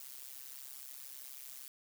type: noise with amplitude modulation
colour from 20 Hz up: blue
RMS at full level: -45 dBFS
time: 0-1.68 s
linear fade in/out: 2 ms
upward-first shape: sine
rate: 133 Hz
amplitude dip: 100%
effects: none